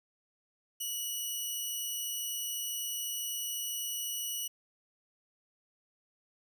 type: tone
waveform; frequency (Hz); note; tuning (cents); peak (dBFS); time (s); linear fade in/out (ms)
10% pulse; 2934; F#7; -15; -26; 0.8-4.48; 10
effects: none